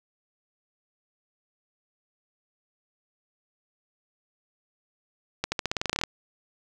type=accelerating click train; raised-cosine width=0.2 ms; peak=-9 dBFS; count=14; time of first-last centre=5.44-6.037 s; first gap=80 ms; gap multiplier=0.9; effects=none